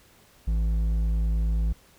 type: tone with hard clipping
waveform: sine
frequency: 54.6 Hz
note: A1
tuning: 13 cents flat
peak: -23 dBFS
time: 0.47-1.73 s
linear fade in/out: 10 ms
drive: 6 dB
effects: pink hiss -57 dBFS RMS until 1.98 s